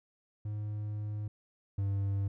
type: tone pair in turn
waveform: triangle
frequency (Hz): 105.2 / 99.04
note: G#2 / G2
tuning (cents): +23 / +18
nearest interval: minor second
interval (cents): 105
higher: first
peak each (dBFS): -32 / -27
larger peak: second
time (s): 0.45-1.28 / 1.78-2.28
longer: first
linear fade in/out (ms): 5
effects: none